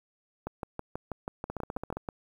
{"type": "two click trains", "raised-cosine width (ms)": 1, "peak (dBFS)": [-20, -21], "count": [11, 8], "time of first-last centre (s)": [[0.47, 2.088], [1.5, 1.97]], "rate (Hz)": [6.18, 14.9], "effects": ["9-bit"]}